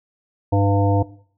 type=harmonic tone with a mistuned harmonic; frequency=100 Hz; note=G2; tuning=35 cents sharp; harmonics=1 / 3 / 5 / 7 / 9; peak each=-16 / -21 / -23 / -24 / -26 dBFS; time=0.52-1.03 s; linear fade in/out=10 ms; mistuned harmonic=7; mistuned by=-15 cents; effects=noise-tail reverb RT60 0.5 s tail -18 dB re dry